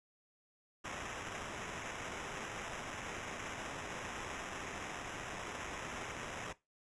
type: noise with sample-and-hold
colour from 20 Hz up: white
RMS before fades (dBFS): -44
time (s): 0.84-6.53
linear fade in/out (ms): 10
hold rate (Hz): 4410
effects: noise-tail reverb RT60 0.2 s tail -17 dB re dry + resampled to 22050 Hz